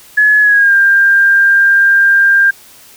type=tone with pitch glide; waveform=sine; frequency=1700 to 1595.3 Hz; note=G#6 to G6; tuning=+40 to +30 cents; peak=-5 dBFS; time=0.17-2.51 s; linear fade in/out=10 ms; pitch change=-110 cents; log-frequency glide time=0.41-0.74 s; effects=white hiss -40 dBFS RMS until 2.96 s